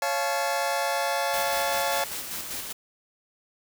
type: chord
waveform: sawtooth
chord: Db augmented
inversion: none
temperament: just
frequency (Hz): 554.4 / 693 / 866.2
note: Db5 / F5 / A5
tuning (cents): 0 / -14 / -27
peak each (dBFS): -25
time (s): 0.02-2.04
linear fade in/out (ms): 2
type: noise with tremolo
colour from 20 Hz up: white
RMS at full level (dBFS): -33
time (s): 1.33-2.73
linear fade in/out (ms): 10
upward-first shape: square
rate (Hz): 5.1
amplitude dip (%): 35
effects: none